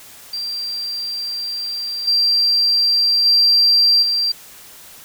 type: tone with level steps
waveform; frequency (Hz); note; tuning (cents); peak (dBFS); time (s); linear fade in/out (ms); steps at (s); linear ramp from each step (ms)
sine; 4720; D8; +8; -22 / -12 / -9 / -15; 0.33-4.32; 5; 2.07 / 3.25 / 4.02; 10
effects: tanh soft clip ceiling -5 dBFS + white hiss -41 dBFS RMS until 5.04 s